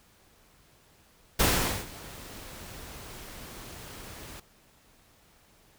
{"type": "noise with ADSR envelope", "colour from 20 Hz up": "pink", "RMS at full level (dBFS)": -22, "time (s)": [1.39, 4.4], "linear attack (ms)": 11, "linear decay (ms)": 450, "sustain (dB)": -22, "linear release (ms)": 5, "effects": ["pink hiss -61 dBFS RMS until 5.78 s"]}